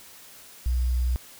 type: tone with sample-and-hold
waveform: sine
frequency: 61.74 Hz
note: B1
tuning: in tune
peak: -21 dBFS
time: 0.66-1.16 s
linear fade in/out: 0 ms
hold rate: 4900 Hz
effects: white hiss -48 dBFS RMS until 1.39 s